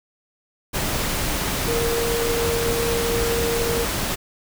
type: tone in noise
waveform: sine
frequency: 466.2 Hz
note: A#4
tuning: in tune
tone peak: -22 dBFS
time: 1.67-3.85 s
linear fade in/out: 20 ms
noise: pink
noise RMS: -24 dBFS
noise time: 0.73-4.16 s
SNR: -1 dB
effects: none